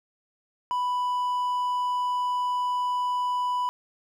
triangle tone, 990 Hz, B5, 4 cents sharp, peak -22 dBFS, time 0.71-3.69 s, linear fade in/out 0 ms, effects none

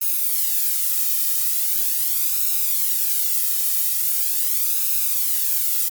violet noise with flanger, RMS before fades -20 dBFS, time 0.01-5.89 s, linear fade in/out 10 ms, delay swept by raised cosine 0.76 to 1.64 ms, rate 0.41 Hz, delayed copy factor +0.55, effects Opus 32 kbps

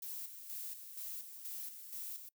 violet noise with tremolo, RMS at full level -44 dBFS, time 0.02-2.29 s, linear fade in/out 5 ms, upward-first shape square, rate 2.1 Hz, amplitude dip 55%, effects noise-tail reverb RT60 0.1 s tail -23 dB re dry

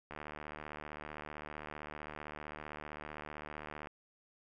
click train, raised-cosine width 0.5 ms, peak -29 dBFS, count 285, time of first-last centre 0.11-3.872 s, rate 75.5 Hz, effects none

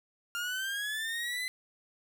30% pulse linear sweep, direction up, 1396.9 to 2036 Hz, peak -30 dBFS, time 0.35-1.48 s, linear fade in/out 0 ms, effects none

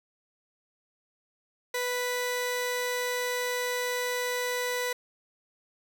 sawtooth tone pair together, 493.7 / 987.4 Hz, B4 / B5, -1 / -1 cents, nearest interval octave, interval 1200 cents, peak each -26 / -26 dBFS, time 1.74-4.93 s, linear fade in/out 5 ms, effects none

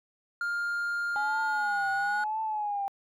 triangle tone with pitch glide, 1405 to 1453.7 Hz, F6 to F#6, +10 to -31 cents, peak -26 dBFS, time 0.41-2.24 s, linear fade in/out 2 ms, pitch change +59 cents, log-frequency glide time 1.24-1.94 s
sine tone with vibrato, 830.6 Hz, G#5, in tune, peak -28 dBFS, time 1.16-2.88 s, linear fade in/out 0 ms, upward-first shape triangle, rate 1 Hz, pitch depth 110 cents each way
effects tanh soft clip ceiling -19 dBFS

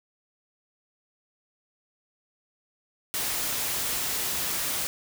white noise, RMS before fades -29 dBFS, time 3.14-4.87 s, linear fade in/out 0 ms, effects none

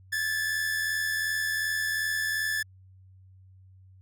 45% pulse tone pair together, 1661.2 / 1743.9 Hz, G#6 / A6, 0 / -16 cents, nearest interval minor second, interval 84 cents, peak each -36 / -27 dBFS, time 0.12-2.63 s, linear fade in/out 10 ms, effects added 94 Hz sine -51 dBFS peak until 4.01 s

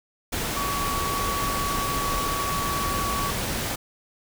sine tone in noise, 1131 Hz, C#6, 34 cents sharp, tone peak -27 dBFS, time 0.56-3.31 s, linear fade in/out 10 ms, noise pink, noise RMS -28 dBFS, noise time 0.32-3.76 s, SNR -2 dB, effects none

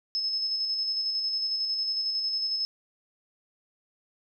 sine tone with tremolo, 5200 Hz, E8, 24 cents flat, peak -25 dBFS, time 0.15-2.65 s, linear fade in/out 0 ms, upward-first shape square, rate 11 Hz, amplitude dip 30%, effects none

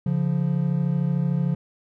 triangle tone pair together, 141.25 / 174.61 Hz, C#3 / F3, +33 / 0 cents, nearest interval major third, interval 367 cents, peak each -21 dBFS, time 0.06-1.55 s, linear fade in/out 5 ms, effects none

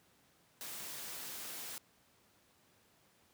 white noise, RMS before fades -45 dBFS, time 0.61-1.78 s, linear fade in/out 0 ms, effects pink hiss -69 dBFS RMS until 3.33 s + high-pass 100 Hz 12 dB/octave

